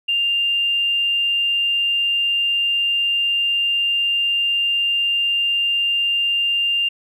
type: tone with tanh clipping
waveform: triangle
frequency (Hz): 2796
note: F7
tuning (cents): +1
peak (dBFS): -16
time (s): 0.08-6.89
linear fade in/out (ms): 10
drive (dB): 3
effects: none